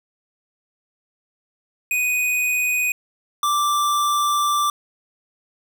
square tone pair in turn, 2489 / 1174.7 Hz, D#7 / D6, 0 / 0 cents, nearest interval octave + minor second, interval 1300 cents, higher first, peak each -19 / -18 dBFS, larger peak second, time 1.91-2.92 / 3.43-4.7 s, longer second, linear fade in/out 2 ms, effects none

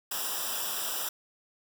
white noise with comb filter, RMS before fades -33 dBFS, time 0.11-1.09 s, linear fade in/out 5 ms, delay 0.46 ms, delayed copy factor -0.9, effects none

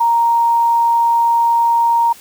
sine tone, 932.3 Hz, A#5, in tune, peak -10 dBFS, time 0-2.13 s, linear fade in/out 10 ms, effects white hiss -41 dBFS RMS until 2.2 s

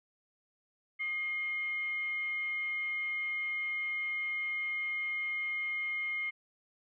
sine tone with frequency modulation, 2135 Hz, C7, 34 cents sharp, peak -32 dBFS, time 0.99-6.31 s, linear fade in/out 20 ms, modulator 905 Hz, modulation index 0.21, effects none

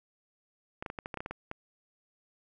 clicks, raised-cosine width 0.5 ms, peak -22 dBFS, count 11, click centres 0.825 / 0.862 / 0.901 / 0.988 / 1.059 / 1.142 / 1.173 / 1.205 / 1.261 / 1.31 / 1.514 s, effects none

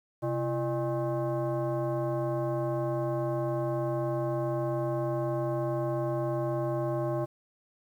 sine tone with frequency modulation, 130.81 Hz, C3, in tune, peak -27 dBFS, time 0.22-7.26 s, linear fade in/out 20 ms, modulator 472 Hz, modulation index 1.4, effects 10-bit

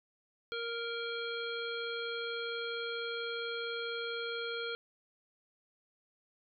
harmonic tone, 466.1 Hz, A#4, in tune, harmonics 1 / 3 / 5 / 7 / 9, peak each -39 / -40 / -46 / -43 / -47 dBFS, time 0.52-4.75 s, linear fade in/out 0 ms, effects none

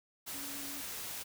sine tone in noise, 279.9 Hz, C#4, 17 cents sharp, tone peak -48 dBFS, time 0.33-0.82 s, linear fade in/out 20 ms, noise white, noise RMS -42 dBFS, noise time 0.26-1.24 s, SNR -9 dB, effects none

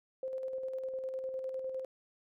sine tone with tremolo, 523.3 Hz, C5, in tune, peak -34 dBFS, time 0.23-1.85 s, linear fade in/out 2 ms, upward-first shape square, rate 9.9 Hz, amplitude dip 35%, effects none

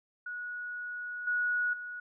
sine tone with level steps, 1460 Hz, F#6, 24 cents flat, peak -36 / -27 / -38 dBFS, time 0.26-2 s, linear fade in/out 5 ms, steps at 1.27 / 1.73 s, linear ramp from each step 5 ms, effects none

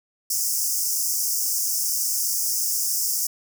pink high-pass noise, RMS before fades -24 dBFS, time 0.3-3.27 s, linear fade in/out 5 ms, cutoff 5100 Hz, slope 96 dB/octave, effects none

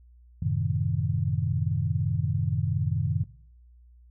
sine chord, F# diminished seventh, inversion none, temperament equal, 92.5 / 110 / 130.81 / 155.56 Hz, F#2 / A2 / C3 / Eb3, 0 / 0 / 0 / 0 cents, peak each -29 dBFS, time 0.42-3.24 s, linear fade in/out 5 ms, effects noise-tail reverb RT60 0.6 s tail -19 dB re dry + added 60 Hz sine -51 dBFS peak until 4.1 s

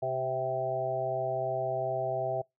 harmonic tone with a mistuned harmonic, 129.9 Hz, C3, 12 cents flat, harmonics 1 / 3 / 4 / 5 / 6, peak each -39 / -38 / -39 / -30 / -36 dBFS, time 0.02-2.42 s, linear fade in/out 10 ms, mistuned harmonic 5, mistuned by +19 cents, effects noise-tail reverb RT60 0.2 s tail -26 dB re dry

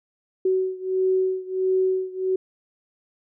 sine beating tone pair, 374.7 / 376.2 Hz, F#4 / F#4, +22 / +29 cents, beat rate 1.5 Hz, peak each -22 / -24 dBFS, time 0.45-2.36 s, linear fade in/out 5 ms, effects none

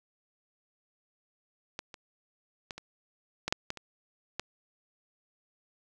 clicks, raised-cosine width 0.2 ms, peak -19 / -27 / -20 / -25 / -14 / -8 / -16 / -25 / -15 dBFS, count 9, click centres 1.791 / 1.942 / 2.708 / 2.78 / 3.48 / 3.525 / 3.704 / 3.773 / 4.396 s, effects none

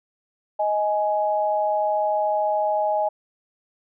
sine tone pair together, 626 / 835.6 Hz, D#5 / G#5, +10 / +10 cents, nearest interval perfect fourth, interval 500 cents, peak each -22 dBFS, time 0.59-3.09 s, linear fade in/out 10 ms, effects none

